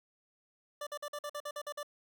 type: tone bursts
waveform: 25% pulse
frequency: 587.3 Hz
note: D5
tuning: in tune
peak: -34 dBFS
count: 10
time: 0.81-1.831 s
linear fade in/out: 5 ms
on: 58 ms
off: 49 ms
effects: none